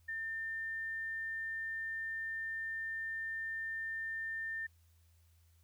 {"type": "tone", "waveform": "sine", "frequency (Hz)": 1800, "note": "A6", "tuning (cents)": 39, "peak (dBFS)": -37, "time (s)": [0.08, 4.67], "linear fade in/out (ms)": 10, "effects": ["added 83 Hz sine -64 dBFS peak until 5.63 s", "white hiss -75 dBFS RMS until 5.63 s"]}